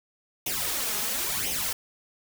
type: noise with flanger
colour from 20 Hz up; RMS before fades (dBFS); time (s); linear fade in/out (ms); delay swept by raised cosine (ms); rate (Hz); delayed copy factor
white; -29; 0.46-1.73; 5; 0.33 to 4.83; 0.97; +0.75
effects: none